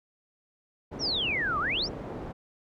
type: low-pass noise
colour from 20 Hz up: white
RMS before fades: -38 dBFS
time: 0.91-2.33 s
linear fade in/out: 20 ms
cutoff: 500 Hz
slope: 12 dB/octave
type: exponential two-way sweep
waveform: sine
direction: down then up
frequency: 5920 to 1130 to 5920 Hz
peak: -26 dBFS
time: 0.99-1.89 s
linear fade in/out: 50 ms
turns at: 1.59 s
effects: none